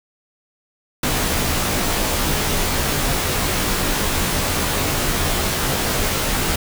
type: noise with comb filter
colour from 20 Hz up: pink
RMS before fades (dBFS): -20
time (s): 1.03-6.56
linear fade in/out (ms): 5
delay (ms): 18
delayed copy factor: -0.95
effects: none